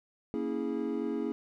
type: chord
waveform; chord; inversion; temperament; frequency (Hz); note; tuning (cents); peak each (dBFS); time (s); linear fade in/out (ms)
triangle; A# half-diminished seventh; none; equal with one note detuned; 233.1 / 277.2 / 325.7 / 415.3; A#3 / C#4 / E4 / G#4; 0 / 0 / -21 / 0; -34; 0.34-1.32; 0
effects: none